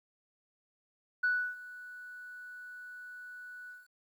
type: tone with ADSR envelope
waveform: sine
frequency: 1480 Hz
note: F#6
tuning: in tune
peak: -24 dBFS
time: 1.23-3.88 s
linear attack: 10 ms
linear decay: 310 ms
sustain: -20 dB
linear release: 190 ms
effects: tanh soft clip ceiling -22 dBFS + 11-bit